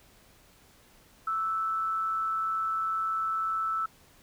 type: tone with amplitude modulation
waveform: sine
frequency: 1318.5 Hz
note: E6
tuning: in tune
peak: -25 dBFS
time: 1.27-3.86 s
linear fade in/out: 5 ms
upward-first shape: sine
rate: 182 Hz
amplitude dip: 40%
effects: pink hiss -59 dBFS RMS until 4.22 s